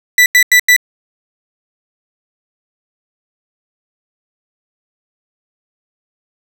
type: tone bursts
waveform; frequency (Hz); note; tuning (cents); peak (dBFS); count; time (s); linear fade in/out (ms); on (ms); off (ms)
40% pulse; 1975.5; B6; 0; -4; 4; 0.18-0.764; 2; 80; 88
effects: none